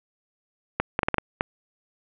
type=clicks; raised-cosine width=0.5 ms; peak=-6 dBFS; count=7; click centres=0.8 / 0.991 / 1.032 / 1.085 / 1.143 / 1.183 / 1.409 s; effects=resampled to 8000 Hz + 8-bit